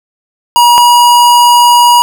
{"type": "tone pair in turn", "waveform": "square", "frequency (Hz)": [958, 962.4], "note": ["A#5", "B5"], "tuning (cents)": [47, -45], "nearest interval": "unison", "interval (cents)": 8, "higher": "second", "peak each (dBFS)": -3, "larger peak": "neither", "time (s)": [[0.56, 0.78], [0.78, 2.02]], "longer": "second", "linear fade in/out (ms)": 0, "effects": []}